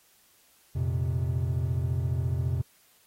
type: chord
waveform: triangle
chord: F suspended fourth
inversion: none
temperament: just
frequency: 87.31 / 116.41 / 130.96 Hz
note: F2 / Bb2 / C3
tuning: 0 / -2 / +2 cents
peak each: -27 / -30 / -27 dBFS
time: 0.75-2.62 s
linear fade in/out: 10 ms
effects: white hiss -62 dBFS RMS until 3.06 s + AAC 48 kbps